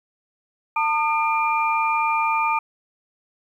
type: tone cluster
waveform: sine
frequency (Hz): 899 / 1220 / 2388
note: A5 / D#6 / D7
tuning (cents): +37 / -34 / +28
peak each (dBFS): -21 / -23 / -25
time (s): 0.76-2.59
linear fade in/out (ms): 5
effects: 9-bit